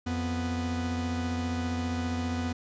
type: tone pair together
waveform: 45% pulse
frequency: 87.29 / 246.9 Hz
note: F2 / B3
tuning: 0 / 0 cents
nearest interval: octave + tritone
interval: 1800 cents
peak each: -32 / -31 dBFS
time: 0.06-2.53 s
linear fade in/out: 10 ms
effects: resampled to 16000 Hz